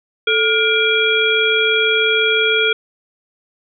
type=harmonic tone with a mistuned harmonic; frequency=473 Hz; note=A#4; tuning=25 cents sharp; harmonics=1 / 3 / 5 / 7; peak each=-18 / -18 / -18 / -18 dBFS; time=0.27-2.73 s; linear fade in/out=5 ms; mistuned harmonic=1; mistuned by=-130 cents; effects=none